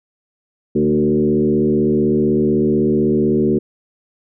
sine tone with frequency modulation, 298.6 Hz, D4, 29 cents sharp, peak -12 dBFS, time 0.75-3.59 s, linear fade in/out 10 ms, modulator 75.9 Hz, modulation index 1.7, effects none

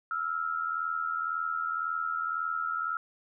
sine tone pair together, 1315 / 1396.9 Hz, E6 / F6, -5 / 0 cents, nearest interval minor second, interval 105 cents, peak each -31 / -33 dBFS, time 0.11-2.97 s, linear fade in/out 2 ms, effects none

